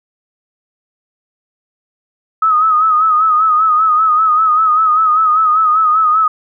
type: tone with vibrato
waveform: sine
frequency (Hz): 1267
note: D#6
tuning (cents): +31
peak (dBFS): -8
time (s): 2.42-6.28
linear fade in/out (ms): 5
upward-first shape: sine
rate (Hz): 5.1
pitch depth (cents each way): 61
effects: none